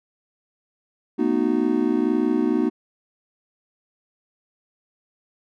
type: chord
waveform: triangle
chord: B dominant seventh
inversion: third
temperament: just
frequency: 222.2 / 246.9 / 308.7 / 370.4 Hz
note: A3 / B3 / D#4 / F#4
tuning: +17 / 0 / -14 / +2 cents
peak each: -25 / -21 / -20 / -23 dBFS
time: 1.18-2.7 s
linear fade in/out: 20 ms
effects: none